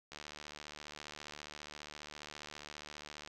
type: click train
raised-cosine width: 0.2 ms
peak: -29 dBFS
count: 237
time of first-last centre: 0.12-3.275 s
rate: 74.8 Hz
effects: none